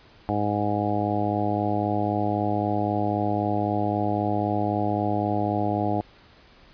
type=harmonic tone; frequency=103.83 Hz; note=G#2; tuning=in tune; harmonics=1 / 2 / 3 / 4 / 5 / 6 / 7 / 8; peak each=-29 / -30 / -28 / -34 / -34 / -32 / -28 / -32 dBFS; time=0.29-6.01 s; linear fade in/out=0 ms; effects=pink hiss -53 dBFS RMS until 6.73 s + resampled to 11025 Hz